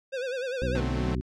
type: tone with vibrato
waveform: square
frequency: 513 Hz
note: C5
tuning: 34 cents flat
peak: -30 dBFS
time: 0.12-0.81 s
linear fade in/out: 20 ms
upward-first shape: sine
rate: 10 Hz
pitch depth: 100 cents each way
type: harmonic tone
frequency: 62.2 Hz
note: B1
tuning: 13 cents sharp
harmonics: 1 / 2 / 3 / 4 / 5 / 6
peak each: -30 / -32 / -36 / -35 / -41 / -38 dBFS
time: 0.62-1.21 s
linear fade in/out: 0 ms
type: chord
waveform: sawtooth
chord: D dominant seventh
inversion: none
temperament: equal with one note detuned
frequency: 148.88 / 185 / 220 / 261.6 Hz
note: D3 / F#3 / A3 / C4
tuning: +24 / 0 / 0 / 0 cents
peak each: -32 dBFS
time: 0.75-1.15 s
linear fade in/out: 2 ms
effects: low-pass 5000 Hz 12 dB/octave